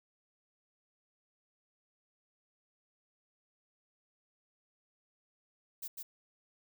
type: noise with echo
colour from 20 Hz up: violet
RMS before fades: -41 dBFS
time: 5.82-5.88 s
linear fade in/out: 10 ms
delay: 150 ms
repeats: 1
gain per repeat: -2 dB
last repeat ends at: 6.03 s
effects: none